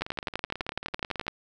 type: two click trains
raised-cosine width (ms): 0.3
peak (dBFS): -21 / -12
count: 24 / 16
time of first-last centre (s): 0.01-1.267 / 0.02-1.281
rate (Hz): 18.3 / 11.9
effects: none